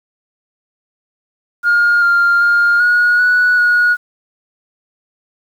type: tone with pitch steps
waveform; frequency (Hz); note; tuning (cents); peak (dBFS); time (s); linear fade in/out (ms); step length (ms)
sine; 1419 / 1397 / 1409 / 1448 / 1473 / 1451; F6 / F6 / F6 / F#6 / F#6 / F#6; +27 / 0 / +15 / -38 / -8 / -34; -7; 1.63-3.97; 50; 390
effects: tanh soft clip ceiling -6 dBFS + 7-bit